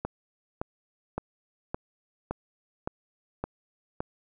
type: click train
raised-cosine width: 1 ms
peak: -16 dBFS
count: 8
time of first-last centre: 0.05-4.005 s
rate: 1.77 Hz
effects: none